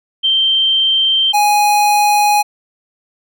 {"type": "tone pair in turn", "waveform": ["sine", "square"], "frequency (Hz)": [3136, 830.6], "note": ["G7", "G#5"], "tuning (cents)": [0, 0], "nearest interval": "octave + major seventh", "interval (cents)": 2300, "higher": "first", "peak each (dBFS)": -10, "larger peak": "neither", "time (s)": [[0.23, 1.33], [1.33, 2.43]], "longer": "neither", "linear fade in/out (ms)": 20, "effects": []}